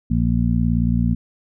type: harmonic tone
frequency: 58.27 Hz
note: A#1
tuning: in tune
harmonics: 1 / 2 / 3 / 4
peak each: -21 / -21 / -21 / -21 dBFS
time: 0.1-1.15 s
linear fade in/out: 10 ms
effects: none

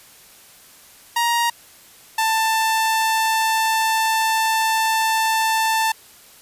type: tone pair in turn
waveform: sawtooth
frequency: 941 / 887.5 Hz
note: A#5 / A5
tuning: +16 / +15 cents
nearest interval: minor second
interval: 101 cents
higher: first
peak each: -13 dBFS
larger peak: neither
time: 1.16-1.5 / 2.18-5.92 s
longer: second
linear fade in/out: 5 ms
effects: white hiss -47 dBFS RMS until 6.41 s + resampled to 32000 Hz

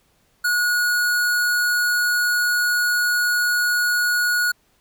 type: tone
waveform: square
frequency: 1453 Hz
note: F#6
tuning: 32 cents flat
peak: -18 dBFS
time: 0.44-4.52 s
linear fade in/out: 10 ms
effects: pink hiss -62 dBFS RMS until 4.8 s

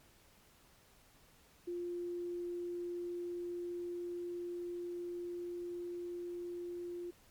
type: tone with level ramp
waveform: sine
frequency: 350 Hz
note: F4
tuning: 4 cents sharp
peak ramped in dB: -37 to -40 dBFS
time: 1.67-7.11 s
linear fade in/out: 10 ms
effects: pink hiss -65 dBFS RMS until 7.3 s + MP3 96 kbps

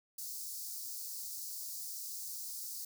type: high-pass noise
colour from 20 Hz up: white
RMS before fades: -43 dBFS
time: 0.18-2.85 s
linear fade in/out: 5 ms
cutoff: 4500 Hz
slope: 48 dB/octave
effects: none

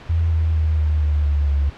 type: tone with pitch steps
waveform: sine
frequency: 82.41 / 80.34 / 78.33 / 76.36 / 74.44 / 72.58 / 70.75 Hz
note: E2 / E2 / D#2 / D#2 / D2 / D2 / C#2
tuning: 0 / -44 / +12 / -32 / +24 / -20 / +36 cents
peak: -15 dBFS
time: 0.09-1.7 s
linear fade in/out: 10 ms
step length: 230 ms
effects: pink hiss -40 dBFS RMS until 1.77 s + low-pass 3000 Hz 12 dB/octave

